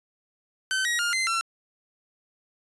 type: tone with pitch steps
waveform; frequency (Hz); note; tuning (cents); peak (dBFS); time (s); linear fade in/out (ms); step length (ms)
sawtooth; 1534 / 1899 / 1412 / 2071 / 1353; G6 / A#6 / F6 / C7 / E6; -38 / +32 / +19 / -18 / +45; -20; 0.71-1.41; 0; 140
effects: resampled to 24000 Hz